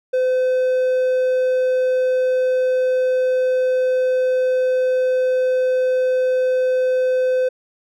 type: tone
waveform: triangle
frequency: 511 Hz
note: C5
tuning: 41 cents flat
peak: -13 dBFS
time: 0.13-7.49 s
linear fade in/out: 10 ms
effects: none